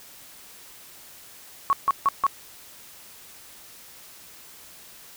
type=tone bursts; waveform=sine; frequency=1108.7 Hz; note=C#6; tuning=in tune; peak=-16 dBFS; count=4; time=1.7-2.266 s; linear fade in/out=0 ms; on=29 ms; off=150 ms; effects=white hiss -47 dBFS RMS until 5.16 s